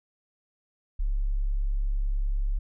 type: tone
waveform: sine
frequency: 34.65 Hz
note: C#1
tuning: in tune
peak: -23 dBFS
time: 0.99-2.59 s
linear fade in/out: 10 ms
effects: none